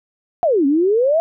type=exponential two-way sweep; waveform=sine; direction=down then up; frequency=733 to 267.1 to 680 Hz; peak=-12 dBFS; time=0.43-1.2 s; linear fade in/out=0 ms; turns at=0.66 s; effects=none